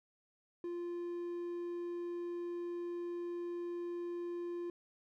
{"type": "tone", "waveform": "triangle", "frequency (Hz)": 347.6, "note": "F4", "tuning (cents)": -8, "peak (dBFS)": -36, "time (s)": [0.64, 4.7], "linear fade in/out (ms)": 2, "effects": []}